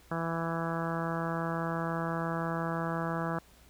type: harmonic tone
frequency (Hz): 165.8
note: E3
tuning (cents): +10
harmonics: 1 / 2 / 3 / 4 / 5 / 6 / 7 / 8 / 9 / 10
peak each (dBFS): -34 / -39 / -40 / -39 / -42 / -41 / -41 / -41 / -45 / -44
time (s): 0.11-3.39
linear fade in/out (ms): 5
effects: added 60 Hz sine -60 dBFS peak until 3.69 s + pink hiss -60 dBFS RMS until 3.69 s